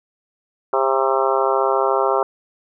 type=harmonic tone with a mistuned harmonic; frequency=133.7 Hz; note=C3; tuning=38 cents sharp; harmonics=3 / 4 / 5 / 6 / 7 / 8 / 9 / 10; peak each=-21 / -22 / -23 / -24 / -24 / -25 / -26 / -26 dBFS; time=0.73-2.23 s; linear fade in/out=2 ms; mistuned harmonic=9; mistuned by=-16 cents; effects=none